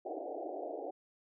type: band-pass noise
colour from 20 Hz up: white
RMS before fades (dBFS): -41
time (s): 0.05-0.91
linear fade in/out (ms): 10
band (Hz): 290 to 770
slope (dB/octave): 96
effects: none